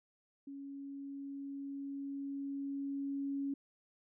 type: tone with level ramp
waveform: sine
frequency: 277.9 Hz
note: C#4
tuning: 4 cents sharp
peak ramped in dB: -44 to -34 dBFS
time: 0.47-3.54 s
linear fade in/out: 5 ms
effects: none